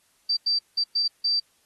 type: tone bursts at uneven times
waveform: sine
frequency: 4668 Hz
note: D8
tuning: 11 cents flat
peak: -20 dBFS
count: 5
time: 0.29-0.37 / 0.46-0.59 / 0.77-0.84 / 0.95-1.08 / 1.24-1.4 s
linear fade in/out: 10 ms
effects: white hiss -65 dBFS RMS until 1.65 s + AAC 32 kbps